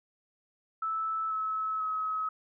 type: tone with pitch steps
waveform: sine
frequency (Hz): 1312 / 1295.4 / 1279.1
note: E6 / E6 / D#6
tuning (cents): -9 / -31 / +47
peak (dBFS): -29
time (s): 0.82-2.29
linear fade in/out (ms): 5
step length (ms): 490
effects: none